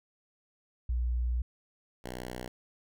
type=tone pair in turn; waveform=sine / 5% pulse; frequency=60.3 / 61.85 Hz; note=B1 / B1; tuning=-41 / +3 cents; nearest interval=unison; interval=44 cents; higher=second; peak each=-27 / -27 dBFS; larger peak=neither; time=0.89-1.42 / 2.04-2.48 s; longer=first; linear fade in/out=5 ms; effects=none